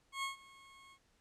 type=tone with ADSR envelope; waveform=20% pulse; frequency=1090 Hz; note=C#6; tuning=29 cents flat; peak=-30 dBFS; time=0.12-0.99 s; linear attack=110 ms; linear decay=130 ms; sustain=-22 dB; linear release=69 ms; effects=pink hiss -73 dBFS RMS until 1.2 s + low-pass 9000 Hz 12 dB/octave